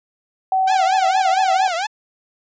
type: tone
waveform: sine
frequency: 759 Hz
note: F#5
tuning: 44 cents sharp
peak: -14 dBFS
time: 0.52-1.68 s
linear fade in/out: 2 ms
type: tone with vibrato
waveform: sawtooth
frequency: 752 Hz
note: F#5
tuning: 28 cents sharp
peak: -16 dBFS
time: 0.67-1.87 s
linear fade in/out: 10 ms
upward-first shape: triangle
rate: 4.4 Hz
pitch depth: 270 cents each way
effects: resampled to 16000 Hz